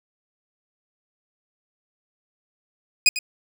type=tone with echo; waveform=20% pulse; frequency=2489 Hz; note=D#7; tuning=in tune; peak=-7 dBFS; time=3.06-3.09 s; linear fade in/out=2 ms; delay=99 ms; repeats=1; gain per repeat=-13 dB; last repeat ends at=3.189 s; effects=none